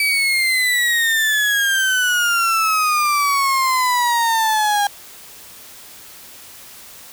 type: exponential sweep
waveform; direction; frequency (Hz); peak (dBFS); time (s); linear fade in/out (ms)
35% pulse; down; 2306 to 808; -13; 0-4.87; 2
effects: white hiss -40 dBFS RMS until 7.12 s